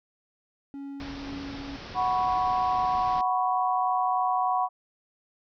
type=tone with tremolo; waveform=triangle; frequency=278.4 Hz; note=C#4; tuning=8 cents sharp; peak=-33 dBFS; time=0.74-1.76 s; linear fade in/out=0 ms; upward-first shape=sine; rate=2 Hz; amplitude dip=25%
type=low-pass noise; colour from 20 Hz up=pink; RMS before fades=-41 dBFS; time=1-3.21 s; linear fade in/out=0 ms; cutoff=5600 Hz; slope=96 dB/octave
type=chord; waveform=sine; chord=F# suspended fourth; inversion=none; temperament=just; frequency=740 / 986.7 / 1110 Hz; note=F#5 / B5 / C#6; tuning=0 / -2 / +2 cents; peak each=-25 / -28 / -29 dBFS; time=1.94-4.69 s; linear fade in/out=50 ms
effects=none